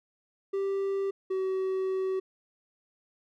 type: tone pair in turn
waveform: triangle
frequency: 392 / 378.9 Hz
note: G4 / F#4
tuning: 0 / +41 cents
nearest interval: minor second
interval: 59 cents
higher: first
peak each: -25 dBFS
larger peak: neither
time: 0.53-1.11 / 1.3-2.2 s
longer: second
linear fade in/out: 10 ms
effects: none